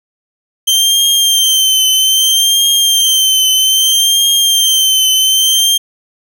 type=tone with vibrato; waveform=sawtooth; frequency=3136 Hz; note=G7; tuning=in tune; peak=-5 dBFS; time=0.67-5.78 s; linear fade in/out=10 ms; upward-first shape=triangle; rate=0.62 Hz; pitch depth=51 cents each way; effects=none